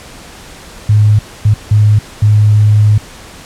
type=tone bursts at uneven times; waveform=sine; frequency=105.5 Hz; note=G#2; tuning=28 cents sharp; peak=-4 dBFS; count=4; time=0.89-1.19 / 1.45-1.54 / 1.71-1.99 / 2.22-2.98 s; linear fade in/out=5 ms; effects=pink hiss -33 dBFS RMS until 3.45 s + low-pass 10000 Hz 12 dB/octave